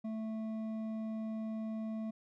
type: tone with hard clipping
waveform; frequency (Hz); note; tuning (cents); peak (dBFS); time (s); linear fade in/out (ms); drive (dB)
sine; 220.1; A3; +1; -38; 0.04-2.11; 10; 7
effects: none